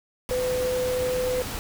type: tone in noise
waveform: sine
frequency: 504 Hz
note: B4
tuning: 35 cents sharp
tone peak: -23 dBFS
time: 0.31-1.42 s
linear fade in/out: 0 ms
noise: pink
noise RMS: -33 dBFS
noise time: 0.29-1.59 s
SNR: +7 dB
effects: none